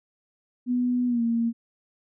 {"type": "tone with pitch glide", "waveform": "sine", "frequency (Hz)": [246.9, 231.7], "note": ["B3", "A#3"], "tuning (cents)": [0, -10], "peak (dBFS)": -21, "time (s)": [0.66, 1.53], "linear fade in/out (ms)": 50, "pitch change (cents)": -110, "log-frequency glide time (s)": [1.07, 1.22], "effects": []}